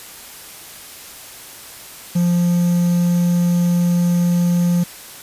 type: tone with quantisation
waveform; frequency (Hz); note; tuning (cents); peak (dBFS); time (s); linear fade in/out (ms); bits
triangle; 174.61; F3; 0; -11; 2.15-4.84; 10; 6
effects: white hiss -37 dBFS RMS until 5.22 s + resampled to 32000 Hz